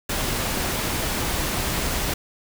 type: noise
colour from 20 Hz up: pink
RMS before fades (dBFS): -25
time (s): 0.09-2.14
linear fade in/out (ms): 5
effects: none